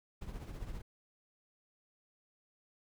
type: noise with tremolo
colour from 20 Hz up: brown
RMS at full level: -41 dBFS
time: 0.21-0.82 s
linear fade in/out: 10 ms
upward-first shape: triangle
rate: 15 Hz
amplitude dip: 65%
effects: none